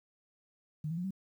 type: tone with pitch steps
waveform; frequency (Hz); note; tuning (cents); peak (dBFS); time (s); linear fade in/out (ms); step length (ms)
sine; 153.1 / 165.04 / 177.91 / 191.78; D#3 / E3 / F3 / G3; -28 / +2 / +32 / -38; -33; 0.84-1.108; 5; 67
effects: 11-bit